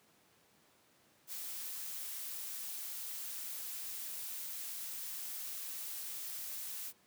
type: noise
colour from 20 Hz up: blue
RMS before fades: -43 dBFS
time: 1.27-6.93 s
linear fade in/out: 50 ms
effects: pink hiss -68 dBFS RMS until 7.06 s + high-pass 150 Hz 12 dB/octave